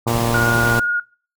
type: harmonic tone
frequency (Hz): 117.1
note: A#2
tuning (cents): +8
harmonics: 1 / 2 / 3 / 4 / 5 / 6 / 7 / 8 / 9 / 10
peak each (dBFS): -21 / -24 / -26 / -27 / -28 / -29 / -29 / -30 / -31 / -31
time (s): 0.06-0.8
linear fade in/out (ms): 10
type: noise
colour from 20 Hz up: pink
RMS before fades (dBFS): -25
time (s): 0.07-0.8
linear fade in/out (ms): 10
type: tone with vibrato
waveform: sine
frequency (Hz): 1436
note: F6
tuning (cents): +48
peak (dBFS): -16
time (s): 0.34-1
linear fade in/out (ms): 5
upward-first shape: triangle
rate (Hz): 17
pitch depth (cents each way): 16
effects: noise-tail reverb RT60 0.4 s tail -23 dB re dry